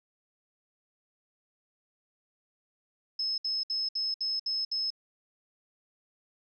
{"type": "tone bursts", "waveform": "sine", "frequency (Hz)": 5190, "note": "E8", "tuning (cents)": -28, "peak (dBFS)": -28, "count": 7, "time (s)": [3.19, 4.904], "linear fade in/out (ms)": 5, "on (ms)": 190, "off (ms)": 64, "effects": []}